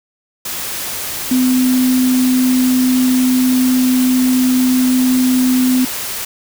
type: tone in noise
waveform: sine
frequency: 254.5 Hz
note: C4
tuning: 48 cents flat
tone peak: -10 dBFS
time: 1.31-5.85 s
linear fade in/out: 5 ms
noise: white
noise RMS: -23 dBFS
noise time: 0.45-6.25 s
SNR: +10 dB
effects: none